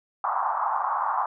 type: band-pass noise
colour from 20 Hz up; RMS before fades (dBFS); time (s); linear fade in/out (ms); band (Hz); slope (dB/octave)
white; -26; 0.24-1.26; 2; 760 to 1200; 48
effects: none